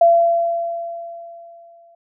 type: tone with exponential decay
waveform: sine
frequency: 679 Hz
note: F5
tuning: 49 cents flat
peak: -7 dBFS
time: 0.01-1.95 s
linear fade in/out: 5 ms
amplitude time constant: 420 ms
effects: none